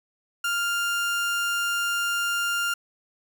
30% pulse tone, 1400 Hz, F6, 4 cents sharp, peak -21 dBFS, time 0.44-2.74 s, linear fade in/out 5 ms, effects none

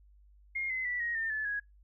sine tone with pitch steps, 2133 / 2046 / 1962.8 / 1882.8 / 1806.1 / 1732.5 / 1662 Hz, C7 / C7 / B6 / A#6 / A6 / A6 / G#6, +33 / -39 / -11 / +17 / +45 / -27 / +1 cents, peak -31 dBFS, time 0.55-1.6 s, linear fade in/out 10 ms, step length 150 ms, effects noise-tail reverb RT60 0.2 s tail -26 dB re dry + added 50 Hz sine -57 dBFS peak until 1.83 s

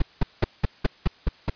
brown noise bursts, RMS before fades -18 dBFS, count 8, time 0-1.498 s, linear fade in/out 5 ms, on 21 ms, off 190 ms, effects white hiss -53 dBFS RMS until 1.55 s + resampled to 11025 Hz

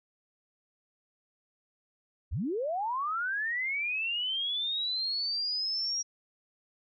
sine linear sweep, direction up, 46.25 to 5700 Hz, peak -29 dBFS, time 2.31-6.03 s, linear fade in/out 20 ms, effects none

